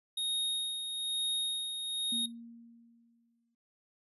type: tone with tremolo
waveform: square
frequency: 3729 Hz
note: A#7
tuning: in tune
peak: -30 dBFS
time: 0.17-2.26 s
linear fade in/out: 5 ms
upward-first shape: sine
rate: 1.1 Hz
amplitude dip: 50%
type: tone with exponential decay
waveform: sine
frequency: 233.1 Hz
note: A#3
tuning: in tune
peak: -37 dBFS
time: 2.12-3.55 s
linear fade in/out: 5 ms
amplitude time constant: 310 ms
effects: noise-tail reverb RT60 0.2 s tail -21 dB re dry + resampled to 32000 Hz